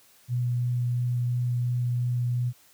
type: tone with vibrato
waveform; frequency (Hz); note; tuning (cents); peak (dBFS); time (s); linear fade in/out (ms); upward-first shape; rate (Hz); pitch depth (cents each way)
sine; 122.3; B2; -16; -23; 0.28-2.53; 50; sine; 2.9; 8
effects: white hiss -58 dBFS RMS until 2.73 s + high-pass 60 Hz 12 dB/octave